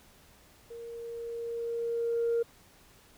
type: tone with level ramp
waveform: sine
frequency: 466.2 Hz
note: A#4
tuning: in tune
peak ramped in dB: -41 to -23 dBFS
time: 0.7-2.43 s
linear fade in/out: 10 ms
effects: tanh soft clip ceiling -22 dBFS + pink hiss -59 dBFS RMS until 3.17 s